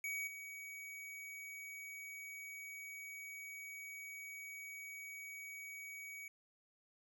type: tone with level steps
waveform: square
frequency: 2260 Hz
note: C#7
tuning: 33 cents sharp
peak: -40 / -48 dBFS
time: 0.04-6.28 s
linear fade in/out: 2 ms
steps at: 0.27 s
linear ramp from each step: 5 ms
effects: none